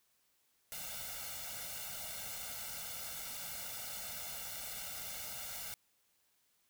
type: noise with comb filter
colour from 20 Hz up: white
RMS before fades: -44 dBFS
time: 0.72-5.74 s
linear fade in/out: 0 ms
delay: 1.4 ms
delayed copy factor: +0.95
effects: white hiss -75 dBFS RMS until 6.69 s